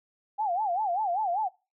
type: tone with vibrato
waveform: sine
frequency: 777 Hz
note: G5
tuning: 16 cents flat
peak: -25 dBFS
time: 0.38-1.49 s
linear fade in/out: 20 ms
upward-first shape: sine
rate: 5.1 Hz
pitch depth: 220 cents each way
effects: noise-tail reverb RT60 0.3 s tail -24 dB re dry